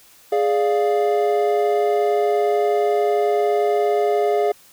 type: chord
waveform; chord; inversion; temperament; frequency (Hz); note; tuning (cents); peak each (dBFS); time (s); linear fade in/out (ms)
triangle; D diminished; second; equal; 415.3 / 587.3 / 698.5; Ab4 / D5 / F5; 0 / 0 / 0; -16 / -22 / -19; 0.32-4.52; 5
effects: white hiss -50 dBFS RMS until 4.72 s